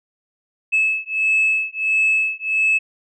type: beating tone pair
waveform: sine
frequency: 2600 / 2601.5 Hz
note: E7 / E7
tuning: -24 / -23 cents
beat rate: 1.5 Hz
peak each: -18 dBFS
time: 0.72-2.79 s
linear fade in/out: 20 ms
effects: tanh soft clip ceiling -10 dBFS